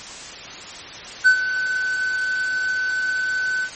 triangle tone with ADSR envelope, 1512 Hz, F#6, 37 cents sharp, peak -6 dBFS, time 1.24-3.7 s, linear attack 28 ms, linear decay 90 ms, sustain -12 dB, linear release 70 ms, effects white hiss -35 dBFS RMS until 3.75 s + MP3 32 kbps

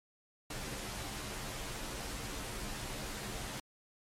pink noise with comb filter, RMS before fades -41 dBFS, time 0.5-3.6 s, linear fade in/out 5 ms, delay 12 ms, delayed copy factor -0.75, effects low-pass 11000 Hz 12 dB/octave + MP3 64 kbps

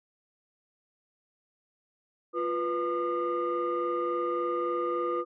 sine tone cluster, 349.3 / 492.9 / 1215 Hz, F4 / B4 / D#6, 0 / -3 / -42 cents, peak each -30 dBFS, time 2.33-5.25 s, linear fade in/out 50 ms, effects tanh soft clip ceiling -22 dBFS

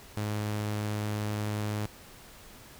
sawtooth tone, 105.4 Hz, G#2, 26 cents sharp, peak -26 dBFS, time 0.17-1.86 s, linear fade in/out 0 ms, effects pink hiss -51 dBFS RMS until 2.79 s

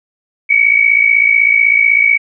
sine tone pair together, 2230 / 2286 Hz, C#7 / D7, +10 / -47 cents, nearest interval unison, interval 43 cents, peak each -10 dBFS, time 0.49-2.18 s, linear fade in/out 20 ms, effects none

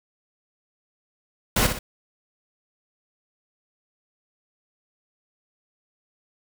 pink noise with echo, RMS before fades -20 dBFS, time 1.56-1.67 s, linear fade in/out 5 ms, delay 60 ms, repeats 2, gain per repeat -7 dB, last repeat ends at 1.79 s, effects none

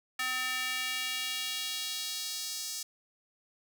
square tone with high-pass filter sweep, 255.8 Hz, C4, 39 cents flat, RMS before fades -35 dBFS, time 0.19-2.83 s, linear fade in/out 5 ms, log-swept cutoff 1700 to 5600 Hz, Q 1.7, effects none

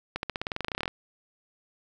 accelerating click train, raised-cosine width 0.3 ms, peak -14 dBFS, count 18, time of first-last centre 0.16-0.879 s, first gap 71 ms, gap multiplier 0.93, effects 9-bit

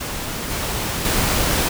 pink noise with level steps, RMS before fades -27 / -24 / -19 dBFS, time 0-1.69 s, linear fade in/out 10 ms, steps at 0.5 / 1.05 s, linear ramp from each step 2 ms, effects none

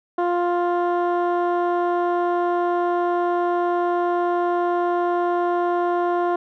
15% pulse tone with low-pass filter, 350.5 Hz, F4, 6 cents sharp, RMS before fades -21 dBFS, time 0.18-6.36 s, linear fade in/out 5 ms, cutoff 960 Hz, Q 0.76, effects none

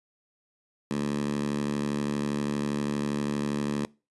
10% pulse tone with high-pass filter, 72.5 Hz, D2, 22 cents flat, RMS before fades -29 dBFS, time 0.91-3.85 s, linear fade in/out 0 ms, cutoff 190 Hz, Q 2.6, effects noise-tail reverb RT60 0.3 s tail -23 dB re dry + resampled to 24000 Hz

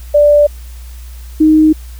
sine tone pair in turn, 587 / 311 Hz, D5 / D#4, -1 / -1 cents, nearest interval major seventh, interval 1100 cents, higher first, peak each -4 dBFS, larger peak neither, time 0.14-0.47 / 1.4-1.73 s, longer neither, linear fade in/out 10 ms, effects added 60 Hz sine -27 dBFS peak until 1.99 s + white hiss -42 dBFS RMS until 1.99 s

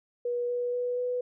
sine tone with pitch steps, 484 / 487.6 / 491.3 / 495 Hz, B4 / B4 / B4 / B4, -35 / -22 / -9 / +4 cents, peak -27 dBFS, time 0.25-1.21 s, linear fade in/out 5 ms, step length 240 ms, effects none

